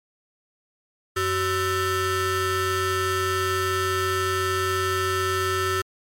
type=ring-modulated tone; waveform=30% pulse; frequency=470 Hz; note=A#4; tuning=14 cents sharp; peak=-16 dBFS; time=1.16-5.82 s; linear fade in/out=10 ms; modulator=848 Hz; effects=MP3 64 kbps